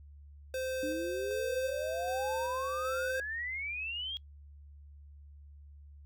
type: tone with tremolo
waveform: square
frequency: 519 Hz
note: C5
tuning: 14 cents flat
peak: -34 dBFS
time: 0.54-3.2 s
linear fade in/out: 2 ms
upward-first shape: square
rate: 1.3 Hz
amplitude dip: 25%
type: exponential sweep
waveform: sine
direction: up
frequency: 293.7 to 3311 Hz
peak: -35 dBFS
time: 0.83-4.17 s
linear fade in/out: 0 ms
effects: noise-tail reverb RT60 0.1 s tail -23 dB re dry + added 72 Hz sine -50 dBFS peak until 6.05 s